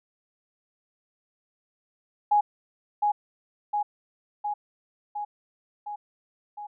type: tone with echo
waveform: sine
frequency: 830.6 Hz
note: G#5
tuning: in tune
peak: -17 dBFS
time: 2.31-2.41 s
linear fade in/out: 10 ms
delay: 710 ms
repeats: 6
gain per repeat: -3 dB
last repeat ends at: 6.67 s
effects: none